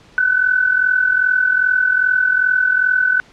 sine tone with amplitude modulation, 1505 Hz, F#6, 29 cents sharp, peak -9 dBFS, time 0.18-3.2 s, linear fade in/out 0 ms, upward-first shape sine, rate 42.5 Hz, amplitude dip 70%, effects pink hiss -47 dBFS RMS until 3.32 s + low-pass 5000 Hz 12 dB/octave

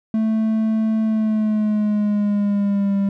triangle tone with pitch glide, 220 to 198.28 Hz, A3 to G3, 0 to +20 cents, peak -14 dBFS, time 0.14-3.09 s, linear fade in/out 2 ms, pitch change -180 cents, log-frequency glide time 1.03-2.96 s, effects none

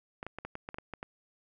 clicks, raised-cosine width 0.5 ms, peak -24 dBFS, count 10, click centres 0.229 / 0.266 / 0.386 / 0.45 / 0.554 / 0.689 / 0.744 / 0.785 / 0.937 / 1.029 s, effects none

